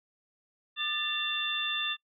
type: tone cluster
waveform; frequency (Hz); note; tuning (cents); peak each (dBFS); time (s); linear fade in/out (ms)
sine; 1207 / 1761 / 2743 / 3543; D6 / A6 / F7 / A7; +47 / +1 / -32 / +11; -39 / -37 / -34 / -31; 0.76-1.97; 50
effects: noise-tail reverb RT60 0.1 s tail -23 dB re dry